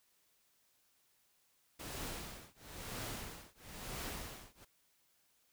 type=noise with tremolo; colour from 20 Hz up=pink; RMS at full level=-42 dBFS; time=1.79-4.65 s; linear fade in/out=10 ms; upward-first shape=triangle; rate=1 Hz; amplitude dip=100%; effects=white hiss -74 dBFS RMS until 5.52 s